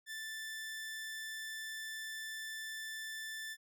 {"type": "tone", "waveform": "sawtooth", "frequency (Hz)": 1763, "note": "A6", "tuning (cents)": 3, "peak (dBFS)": -38, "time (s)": [0.06, 3.57], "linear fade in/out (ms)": 50, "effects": []}